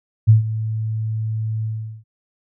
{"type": "tone with ADSR envelope", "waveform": "sine", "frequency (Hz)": 110, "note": "A2", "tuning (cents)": 0, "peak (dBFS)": -5, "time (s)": [0.27, 2.04], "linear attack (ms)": 24, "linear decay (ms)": 130, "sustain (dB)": -15, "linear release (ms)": 400, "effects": []}